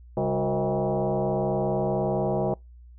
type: tone with frequency modulation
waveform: sine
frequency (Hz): 133.8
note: C3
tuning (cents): +39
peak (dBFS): -22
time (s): 0.17-2.54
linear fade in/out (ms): 2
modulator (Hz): 166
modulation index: 4
effects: noise-tail reverb RT60 0.2 s tail -26 dB re dry + added 60 Hz sine -45 dBFS peak until 2.98 s